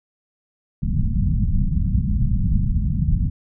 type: low-pass noise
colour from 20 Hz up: pink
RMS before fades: -19 dBFS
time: 0.82-3.3 s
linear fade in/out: 10 ms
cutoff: 210 Hz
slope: 48 dB/octave
effects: none